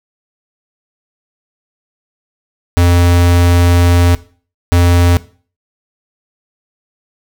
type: tone bursts at uneven times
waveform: square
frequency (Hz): 87.31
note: F2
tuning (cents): 0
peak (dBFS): -7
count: 2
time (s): 2.77-4.15 / 4.72-5.17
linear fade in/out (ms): 0
effects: noise-tail reverb RT60 0.4 s tail -18 dB re dry